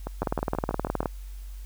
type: two click trains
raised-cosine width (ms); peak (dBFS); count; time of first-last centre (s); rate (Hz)
1; -11 / -17; 17 / 7; 0.22-1.058 / 0.07-1.03; 19.1 / 6.25
effects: added 47 Hz sine -36 dBFS peak until 1.65 s + white hiss -56 dBFS RMS until 1.65 s